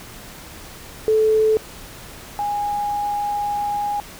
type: tone pair in turn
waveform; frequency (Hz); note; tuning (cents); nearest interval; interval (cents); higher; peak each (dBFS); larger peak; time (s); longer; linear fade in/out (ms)
sine; 435.8 / 822.7; A4 / G#5; -17 / -17; major seventh; 1100; second; -13 / -20; first; 1.08-1.57 / 2.39-4; second; 0
effects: pink hiss -39 dBFS RMS until 4.19 s